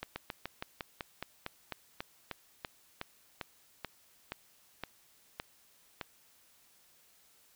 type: slowing click train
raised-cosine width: 0.3 ms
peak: -21 dBFS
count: 20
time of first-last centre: 0.03-6.012 s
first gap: 130 ms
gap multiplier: 1.09
effects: white hiss -65 dBFS RMS until 7.55 s